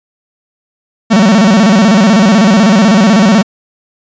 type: tone with vibrato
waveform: 45% pulse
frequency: 205.7 Hz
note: G#3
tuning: 16 cents flat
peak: -4 dBFS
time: 1.1-3.43 s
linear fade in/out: 20 ms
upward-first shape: square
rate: 16 Hz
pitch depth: 160 cents each way
effects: resampled to 16000 Hz